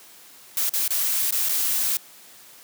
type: noise with dropouts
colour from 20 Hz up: blue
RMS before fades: -23 dBFS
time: 0.57-1.97 s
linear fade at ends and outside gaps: 2 ms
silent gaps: 0.694-0.736 / 0.88-0.905 / 1.309-1.323 / 1.488-1.492 s
effects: white hiss -48 dBFS RMS until 2.63 s + high-pass 150 Hz 12 dB/octave